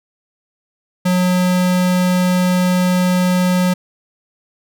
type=tone; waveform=square; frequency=181.4 Hz; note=F#3; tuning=34 cents flat; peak=-13 dBFS; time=1.05-3.74 s; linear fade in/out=10 ms; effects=none